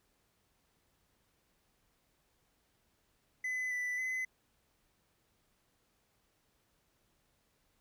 triangle tone with pitch steps, 2014 / 1985 / 2029 Hz, B6 / B6 / B6, +33 / +8 / +46 cents, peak -32 dBFS, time 3.44-4.25 s, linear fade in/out 5 ms, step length 270 ms, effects pink hiss -75 dBFS RMS until 7.8 s

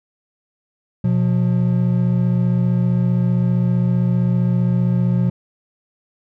triangle tone pair together, 123.47 / 178.8 Hz, B2 / F3, 0 / +41 cents, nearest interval tritone, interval 641 cents, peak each -15 dBFS, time 1.04-5.3 s, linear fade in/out 5 ms, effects none

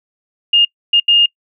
sine tone bursts at uneven times, 2832 Hz, F7, 23 cents sharp, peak -7 dBFS, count 3, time 0.53-0.65 / 0.93-1 / 1.08-1.26 s, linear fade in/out 5 ms, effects noise-tail reverb RT60 0.1 s tail -26 dB re dry

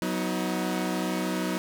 sawtooth chord, B major, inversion second, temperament equal with one note detuned, 185 / 246.9 / 316.7 Hz, F#3 / B3 / D#4, 0 / 0 / +31 cents, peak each -26 / -29 / -27 dBFS, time 0.02-1.58 s, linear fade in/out 0 ms, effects none

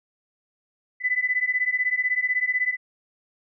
sine beating tone pair, 1993 / 2009 Hz, B6 / B6, +15 / +29 cents, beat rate 16 Hz, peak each -24 / -24 dBFS, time 1-2.77 s, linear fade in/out 50 ms, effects none

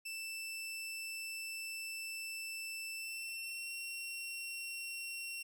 sawtooth tone with pitch glide, 2658 to 2730 Hz, E7 to F7, +14 to -40 cents, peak -38 dBFS, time 0.05-5.43 s, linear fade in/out 10 ms, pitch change +46 cents, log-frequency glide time 2.94-3.72 s, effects none

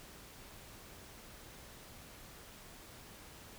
silence, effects pink hiss -54 dBFS RMS until 3.58 s

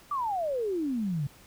sine exponential sweep, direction down, 1200 to 134.4 Hz, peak -27 dBFS, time 0.11-1.27 s, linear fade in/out 5 ms, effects pink hiss -55 dBFS RMS until 1.46 s

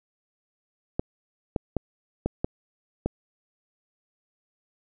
clicks, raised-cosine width 2 ms, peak -11 dBFS, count 6, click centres 0.995 / 1.562 / 1.767 / 2.26 / 2.445 / 3.06 s, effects none

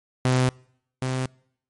sawtooth tone pair in turn, 127.9 / 129.46 Hz, C3 / C3, -39 / -18 cents, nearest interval unison, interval 21 cents, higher second, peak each -14 / -20 dBFS, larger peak first, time 0.25-0.49 / 1.02-1.26 s, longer neither, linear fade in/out 2 ms, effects noise-tail reverb RT60 0.7 s tail -26 dB re dry + MP3 48 kbps

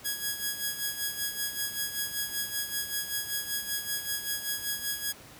5% pulse tone with tremolo, 1661.2 Hz, G#6, in tune, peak -17 dBFS, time 0.04-5.13 s, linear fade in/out 20 ms, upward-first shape sine, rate 5.2 Hz, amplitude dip 65%, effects pink hiss -50 dBFS RMS until 5.39 s + high-pass 60 Hz 12 dB/octave

